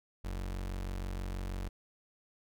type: tone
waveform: 35% pulse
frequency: 46.25 Hz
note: F#1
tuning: in tune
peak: -34 dBFS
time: 0.24-1.69 s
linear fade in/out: 10 ms
effects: none